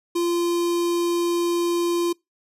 square tone with notch filter, 344.9 Hz, F4, 22 cents flat, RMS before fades -22 dBFS, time 0.15-2.13 s, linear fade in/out 10 ms, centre 1800 Hz, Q 1.2, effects noise-tail reverb RT60 0.2 s tail -26 dB re dry + resampled to 32000 Hz

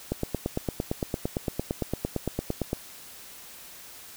click train, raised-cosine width 2 ms, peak -13 dBFS, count 24, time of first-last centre 0.12-2.731 s, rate 8.81 Hz, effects white hiss -46 dBFS RMS until 4.16 s

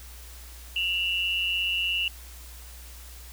sine tone pair together, 2718 / 2901 Hz, F7 / F#7, -48 / -35 cents, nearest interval minor second, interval 113 cents, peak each -27 dBFS, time 0.76-2.08 s, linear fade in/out 2 ms, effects added 60 Hz sine -43 dBFS peak until 3.32 s + white hiss -48 dBFS RMS until 3.32 s

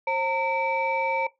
sine tone cluster, 533 / 912 / 2309 Hz, C5 / A#5 / D7, +32 / -38 / -30 cents, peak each -27 / -24 / -28 dBFS, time 0.07-1.27 s, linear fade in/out 5 ms, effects noise-tail reverb RT60 0.2 s tail -20 dB re dry + tanh soft clip ceiling -15 dBFS

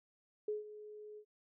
sine tone with ADSR envelope, 422.7 Hz, G#4, 31 cents sharp, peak -33 dBFS, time 0.48-1.25 s, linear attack 4 ms, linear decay 150 ms, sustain -15 dB, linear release 74 ms, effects none

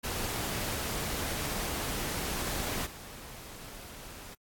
pink noise with level steps, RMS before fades -34 / -46 dBFS, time 0.03-4.35 s, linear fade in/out 20 ms, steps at 2.85 s, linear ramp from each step 20 ms, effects AAC 64 kbps

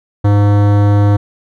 sine tone with hard clipping, 102.3 Hz, G#2, 26 cents flat, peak -9 dBFS, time 0.24-1.17 s, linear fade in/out 10 ms, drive 18 dB, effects none

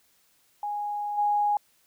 sine tone with level steps, 827 Hz, G#5, 8 cents flat, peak -28 / -21 dBFS, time 0.63-1.57 s, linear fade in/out 2 ms, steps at 1.17 s, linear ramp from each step 20 ms, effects white hiss -65 dBFS RMS until 1.86 s

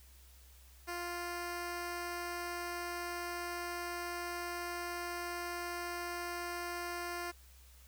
10% pulse tone, 349.2 Hz, F4, in tune, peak -30 dBFS, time 0.87-7.32 s, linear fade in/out 20 ms, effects added 64 Hz sine -57 dBFS peak until 7.87 s + white hiss -63 dBFS RMS until 7.87 s

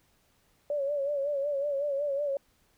sine tone with vibrato, 568 Hz, C#5, 42 cents sharp, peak -27 dBFS, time 0.7-2.37 s, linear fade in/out 2 ms, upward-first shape sine, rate 5.4 Hz, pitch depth 70 cents each way, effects pink hiss -68 dBFS RMS until 2.77 s

